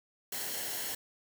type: noise with comb filter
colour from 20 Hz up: white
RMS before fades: -37 dBFS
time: 0.32-0.95 s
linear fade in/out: 5 ms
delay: 0.82 ms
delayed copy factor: -0.5
effects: none